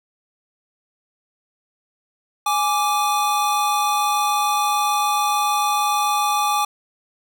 square tone pair together, 830.6 / 1172.2 Hz, G#5 / D6, 0 / -4 cents, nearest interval tritone, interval 596 cents, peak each -21 dBFS, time 2.46-6.65 s, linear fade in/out 5 ms, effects none

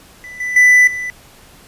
triangle tone with level steps, 1990 Hz, B6, 13 cents sharp, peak -29 / -17 / -4 / -19 dBFS, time 0.24-1.1 s, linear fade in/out 0 ms, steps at 0.4 / 0.56 / 0.87 s, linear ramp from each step 5 ms, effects pink hiss -44 dBFS RMS until 1.67 s + resampled to 32000 Hz

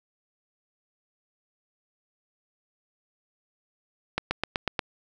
accelerating click train, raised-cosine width 0.3 ms, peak -9 dBFS, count 6, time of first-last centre 4.18-4.792 s, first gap 130 ms, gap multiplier 0.97, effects none

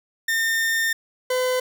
40% pulse tone pair in turn, 1814 / 507.3 Hz, A#6 / B4, -48 / +46 cents, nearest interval octave + minor seventh, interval 2206 cents, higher first, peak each -19 dBFS, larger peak neither, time 0.28-0.93 / 1.3-1.6 s, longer first, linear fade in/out 5 ms, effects none

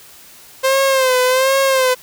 sawtooth tone with vibrato, 523.3 Hz, C5, in tune, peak -8 dBFS, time 0.63-1.95 s, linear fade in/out 20 ms, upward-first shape sine, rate 1.3 Hz, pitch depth 66 cents each way, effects white hiss -42 dBFS RMS until 2.02 s

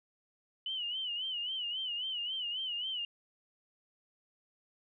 sine tone with vibrato, 2975 Hz, F#7, 9 cents sharp, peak -34 dBFS, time 0.66-3.05 s, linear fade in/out 2 ms, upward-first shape sine, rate 3.7 Hz, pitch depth 100 cents each way, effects none

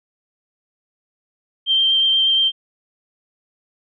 sine tone with vibrato, 3151 Hz, G7, 8 cents sharp, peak -13 dBFS, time 1.66-2.52 s, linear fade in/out 50 ms, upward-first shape sine, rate 8.4 Hz, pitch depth 11 cents each way, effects none

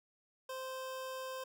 25% pulse tone, 521 Hz, C5, 7 cents flat, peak -37 dBFS, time 0.49-1.44 s, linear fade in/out 5 ms, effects none

